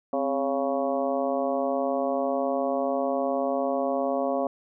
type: harmonic tone with a mistuned harmonic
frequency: 138.59 Hz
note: C#3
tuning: in tune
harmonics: 2 / 3 / 4 / 5 / 6 / 7 / 8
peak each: -30 / -34 / -27 / -29 / -39 / -39 / -37 dBFS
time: 0.13-4.47 s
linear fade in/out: 2 ms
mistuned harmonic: 2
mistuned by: -82 cents
effects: none